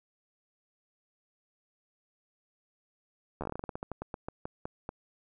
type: slowing click train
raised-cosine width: 1 ms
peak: -22 dBFS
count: 20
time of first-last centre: 3.41-4.891 s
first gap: 12 ms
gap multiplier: 1.18
effects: none